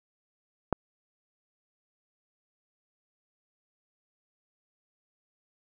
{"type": "click", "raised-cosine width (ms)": 1, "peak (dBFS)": -10, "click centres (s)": 0.727, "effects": []}